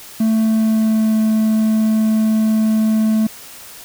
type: tone with pitch glide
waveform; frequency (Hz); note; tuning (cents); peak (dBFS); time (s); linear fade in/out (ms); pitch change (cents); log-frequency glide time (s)
triangle; 221.3 to 218.5; A3 to A3; +10 to -12; -10; 0.2-3.27; 5; -22; 0.3-1.19
effects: white hiss -37 dBFS RMS until 3.84 s